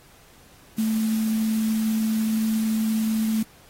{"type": "tone in noise", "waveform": "sine", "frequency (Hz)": 220, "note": "A3", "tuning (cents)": 0, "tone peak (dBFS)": -20, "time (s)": [0.78, 3.43], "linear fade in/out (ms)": 5, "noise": "white", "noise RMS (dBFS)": -38, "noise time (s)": [0.78, 3.43], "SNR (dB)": 15, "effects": ["pink hiss -53 dBFS RMS until 3.69 s", "AAC 48 kbps"]}